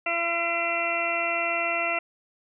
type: harmonic tone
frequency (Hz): 339.2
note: E4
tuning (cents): +50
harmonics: 1 / 2 / 3 / 4 / 6 / 7 / 8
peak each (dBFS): -39 / -29 / -39 / -32 / -31 / -32 / -29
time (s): 0.06-1.99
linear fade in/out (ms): 5
effects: none